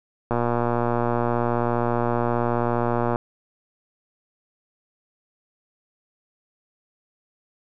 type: click train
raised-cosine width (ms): 1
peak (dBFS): -9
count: 340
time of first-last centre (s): 0.31-3.159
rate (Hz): 119
effects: none